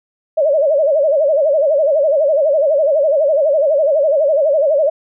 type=tone with vibrato; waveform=sine; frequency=593 Hz; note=D5; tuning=17 cents sharp; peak=-10 dBFS; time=0.37-4.9 s; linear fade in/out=10 ms; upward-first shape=sine; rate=12 Hz; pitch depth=150 cents each way; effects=none

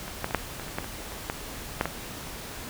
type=clicks; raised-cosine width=0.5 ms; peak=-23 / -12 / -20 / -7 / -20 / -24 / -13 / -22 / -24 / -12 / -8 / -12 dBFS; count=12; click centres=0.08 / 0.244 / 0.309 / 0.347 / 0.597 / 0.682 / 0.785 / 0.844 / 1.121 / 1.299 / 1.811 / 1.856 s; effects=pink hiss -39 dBFS RMS until 2.69 s

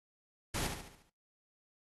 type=noise with echo; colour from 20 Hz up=pink; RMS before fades=-36 dBFS; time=0.54-0.67 s; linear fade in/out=5 ms; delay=71 ms; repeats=6; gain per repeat=-6 dB; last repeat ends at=1.096 s; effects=noise-tail reverb RT60 0.3 s tail -24 dB re dry + AAC 32 kbps

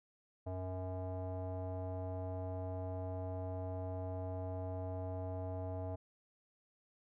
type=tone with low-pass filter; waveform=square; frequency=92.5 Hz; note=F#2; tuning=in tune; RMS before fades=-41 dBFS; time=0.46-5.96 s; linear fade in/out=10 ms; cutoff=710 Hz; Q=5.1; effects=none

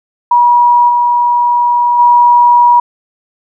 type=tone with level steps; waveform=sine; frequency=963 Hz; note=B5; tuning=44 cents flat; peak=-4 / -7 / -3 dBFS; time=0.31-2.8 s; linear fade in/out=5 ms; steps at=0.88 / 1.98 s; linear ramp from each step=20 ms; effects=none

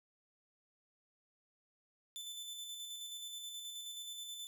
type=tone with tremolo; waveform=sawtooth; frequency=3520 Hz; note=A7; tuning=in tune; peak=-40 dBFS; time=2.16-4.47 s; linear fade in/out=0 ms; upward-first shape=square; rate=9.4 Hz; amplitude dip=30%; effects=none

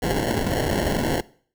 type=noise with sample-and-hold; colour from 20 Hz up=violet; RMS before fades=-23 dBFS; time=0.02-1.21 s; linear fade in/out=5 ms; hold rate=1225 Hz; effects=noise-tail reverb RT60 0.5 s tail -21 dB re dry

